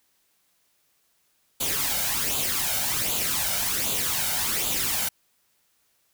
white noise with flanger, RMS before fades -26 dBFS, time 1.6-5.09 s, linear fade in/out 10 ms, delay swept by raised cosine 0.27 to 1.37 ms, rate 1.3 Hz, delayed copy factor +0.6, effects white hiss -68 dBFS RMS until 6.13 s

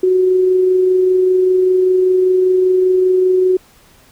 sine tone with amplitude modulation, 370 Hz, F#4, in tune, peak -8 dBFS, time 0.03-3.57 s, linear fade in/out 5 ms, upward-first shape sine, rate 25.1 Hz, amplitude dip 25%, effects pink hiss -48 dBFS RMS until 4.11 s

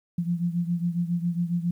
sine beating tone pair, 171 / 178.3 Hz, F3 / F3, -36 / +36 cents, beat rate 7.3 Hz, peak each -25 / -29 dBFS, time 0.18-1.71 s, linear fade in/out 5 ms, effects 10-bit

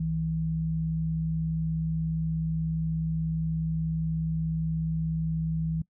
sine tone pair together, 64.11 / 160.8 Hz, C2 / E3, -35 / -43 cents, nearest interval octave + major third, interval 1592 cents, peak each -36 / -26 dBFS, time 0-5.82 s, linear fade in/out 5 ms, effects noise-tail reverb RT60 0.1 s tail -21 dB re dry

